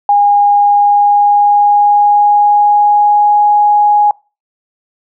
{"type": "tone with pitch glide", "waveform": "sine", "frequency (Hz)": [817, 830.3], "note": ["G#5", "G#5"], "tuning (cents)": [-29, -1], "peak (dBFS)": -5, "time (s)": [0.09, 4.11], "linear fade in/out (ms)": 2, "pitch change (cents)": 28, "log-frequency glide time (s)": [0.47, 3.43], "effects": ["noise-tail reverb RT60 0.3 s tail -24 dB re dry"]}